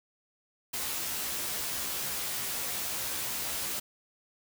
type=noise with comb filter; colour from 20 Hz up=white; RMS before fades=-34 dBFS; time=0.73-3.8 s; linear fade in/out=10 ms; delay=15 ms; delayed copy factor=+0.8; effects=none